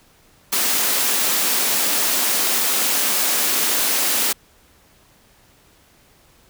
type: high-pass noise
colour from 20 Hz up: white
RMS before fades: -19 dBFS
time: 0.52-4.33 s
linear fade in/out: 10 ms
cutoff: 190 Hz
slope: 48 dB/octave
effects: pink hiss -54 dBFS RMS until 6.49 s